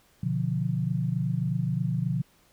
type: chord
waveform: sine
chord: B diminished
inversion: none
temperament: equal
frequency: 123.47 / 146.83 / 174.61 Hz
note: B2 / D3 / F3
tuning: 0 / 0 / 0 cents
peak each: -29 dBFS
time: 0.23-2.22 s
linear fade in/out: 5 ms
effects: pink hiss -62 dBFS RMS until 2.52 s